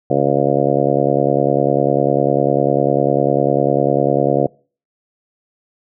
harmonic tone, 70 Hz, C#2, 18 cents sharp, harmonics 2 / 3 / 4 / 5 / 6 / 7 / 8 / 9 / 10, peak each -21 / -25 / -21 / -21 / -22 / -19 / -19 / -23 / -22 dBFS, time 0.1-4.47 s, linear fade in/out 5 ms, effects noise-tail reverb RT60 0.4 s tail -25 dB re dry

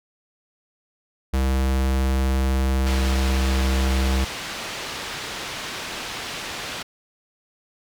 square tone, 66 Hz, C2, 16 cents sharp, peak -19 dBFS, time 1.33-4.25 s, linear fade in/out 10 ms
white low-pass noise, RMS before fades -32 dBFS, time 2.86-6.83 s, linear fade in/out 10 ms, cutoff 4000 Hz, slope 12 dB/octave
effects none

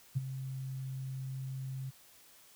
sine tone with ADSR envelope, 132.4 Hz, C3, 21 cents sharp, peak -26 dBFS, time 0.15-1.91 s, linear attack 20 ms, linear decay 23 ms, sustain -11 dB, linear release 21 ms, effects white hiss -60 dBFS RMS until 2.55 s

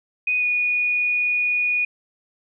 sine tone with pitch glide, 2488 to 2459 Hz, D#7 to D#7, -1 to -21 cents, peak -18 dBFS, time 0.27-1.85 s, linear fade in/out 5 ms, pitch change -20 cents, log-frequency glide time 0.39-0.44 s, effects none

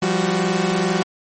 sawtooth tone cluster, 173.3 / 195.7 / 371.6 Hz, F3 / G3 / F#4, -13 / -3 / +7 cents, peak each -18 dBFS, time 0.02-1.03 s, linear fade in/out 5 ms, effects MP3 32 kbps

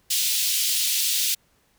pink high-pass noise, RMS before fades -23 dBFS, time 0.1-1.35 s, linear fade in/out 10 ms, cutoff 3100 Hz, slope 24 dB/octave, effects pink hiss -64 dBFS RMS until 1.78 s

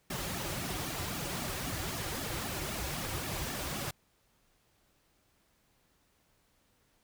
pink noise with flanger, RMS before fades -37 dBFS, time 0.1-3.91 s, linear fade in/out 5 ms, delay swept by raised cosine 1.9 to 4.7 ms, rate 3.8 Hz, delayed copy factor -0.9, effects pink hiss -71 dBFS RMS until 7.03 s

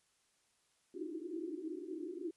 white band-pass noise, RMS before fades -43 dBFS, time 0.94-2.31 s, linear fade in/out 5 ms, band 300 to 370 Hz, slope 96 dB/octave, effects white hiss -75 dBFS RMS until 2.36 s + resampled to 24000 Hz

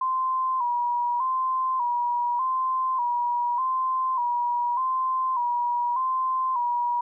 sine tone with vibrato, 1000 Hz, B5, 21 cents sharp, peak -22 dBFS, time 0.01-7.01 s, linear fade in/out 5 ms, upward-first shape square, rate 0.84 Hz, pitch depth 66 cents each way, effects none

